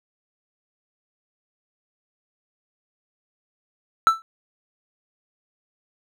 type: tone with exponential decay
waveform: triangle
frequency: 1327 Hz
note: E6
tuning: 11 cents sharp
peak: -6 dBFS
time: 4.07-4.22 s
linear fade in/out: 0 ms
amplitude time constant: 32 ms
effects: none